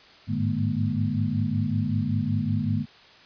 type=tone cluster; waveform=sine; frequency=100.8 / 106.1 / 150.4 / 210.7 / 240.2 Hz; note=G2 / G#2 / D3 / G#3 / B3; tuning=+49 / +38 / +42 / +25 / -48 cents; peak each=-29 dBFS; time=0.27-2.86 s; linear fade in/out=50 ms; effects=white hiss -51 dBFS RMS until 3.25 s + resampled to 11025 Hz